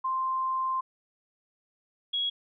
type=tone pair in turn; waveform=sine; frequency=1046.5 / 3322 Hz; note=C6 / G#7; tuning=0 / 0 cents; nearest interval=octave + minor sixth; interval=2000 cents; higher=second; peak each=-26 dBFS; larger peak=neither; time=0.04-0.81 / 2.13-2.3 s; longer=first; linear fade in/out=10 ms; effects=none